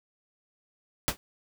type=noise with exponential decay; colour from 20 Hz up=pink; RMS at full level=-21 dBFS; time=1.08-1.17 s; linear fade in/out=0 ms; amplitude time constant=19 ms; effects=none